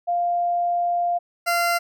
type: tone pair in turn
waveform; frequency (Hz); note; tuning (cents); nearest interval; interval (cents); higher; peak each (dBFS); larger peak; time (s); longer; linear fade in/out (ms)
sine / 20% pulse; 698.5 / 690.1; F5 / F5; 0 / -21; unison; 21; first; -19 / -14; second; 0.07-1.19 / 1.46-1.79; first; 20
effects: none